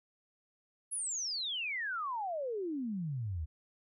sine exponential sweep, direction down, 10900 to 72.7 Hz, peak -34 dBFS, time 0.91-3.46 s, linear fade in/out 20 ms, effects none

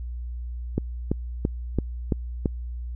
click train, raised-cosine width 3 ms, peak -9 dBFS, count 6, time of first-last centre 0.78-2.458 s, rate 2.98 Hz, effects added 60 Hz sine -30 dBFS peak until 2.95 s

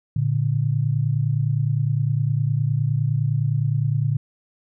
sine tone pair together, 114.5 / 144.26 Hz, A#2 / D3, -31 / -31 cents, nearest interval major third, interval 400 cents, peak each -21 dBFS, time 0.16-4.17 s, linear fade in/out 5 ms, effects none

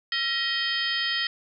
harmonic tone with a mistuned harmonic, 630 Hz, D#5, 21 cents sharp, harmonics 2 / 3 / 4 / 5 / 6 / 7 / 8, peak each -37 / -28 / -39 / -29 / -38 / -33 / -33 dBFS, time 0.12-1.27 s, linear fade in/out 2 ms, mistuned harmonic 2, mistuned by +140 cents, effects none

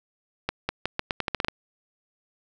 accelerating click train, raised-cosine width 0.3 ms, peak -9 dBFS, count 11, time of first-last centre 0.49-1.484 s, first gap 200 ms, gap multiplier 0.83, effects none

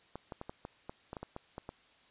clicks, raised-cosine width 1 ms, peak -27 dBFS, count 12, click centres 0.156 / 0.322 / 0.414 / 0.495 / 0.651 / 0.895 / 1.131 / 1.168 / 1.23 / 1.364 / 1.581 / 1.691 s, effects white hiss -64 dBFS RMS until 2.1 s + resampled to 8000 Hz

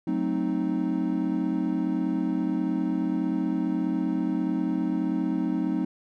triangle chord, F# diminished seventh, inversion none, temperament equal, 185 / 220 / 261.6 / 311.1 Hz, F#3 / A3 / C4 / Eb4, 0 / 0 / 0 / 0 cents, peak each -28 / -30 / -27 / -26 dBFS, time 0.07-5.85 s, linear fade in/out 5 ms, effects none

